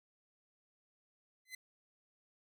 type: tone with exponential growth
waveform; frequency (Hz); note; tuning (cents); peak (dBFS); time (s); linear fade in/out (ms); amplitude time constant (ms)
sawtooth; 2038; C7; -46; -37; 1.45-1.55; 5; 21
effects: none